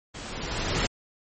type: noise with level ramp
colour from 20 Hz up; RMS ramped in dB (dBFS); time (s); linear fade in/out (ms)
pink; -39 to -24; 0.14-0.87; 10
effects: MP3 32 kbps